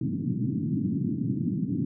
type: band-pass noise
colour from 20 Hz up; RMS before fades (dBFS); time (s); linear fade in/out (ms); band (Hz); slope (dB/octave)
white; -28; 0.01-1.85; 5; 110 to 290; 48
effects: none